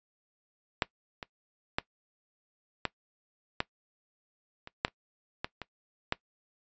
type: clicks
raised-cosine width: 0.3 ms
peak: -9 / -22 / -11 / -12 / -11 / -27 / -8 / -30 / -15 / -22 / -11 dBFS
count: 11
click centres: 0.822 / 1.228 / 1.785 / 2.853 / 3.604 / 4.674 / 4.849 / 4.881 / 5.445 / 5.617 / 6.124 s
effects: noise-tail reverb RT60 0.1 s tail -20 dB re dry + resampled to 16000 Hz